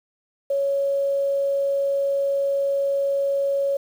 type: tone with quantisation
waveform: sine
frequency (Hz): 556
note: C#5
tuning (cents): +5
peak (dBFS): -19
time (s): 0.5-3.77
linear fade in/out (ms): 5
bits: 8
effects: none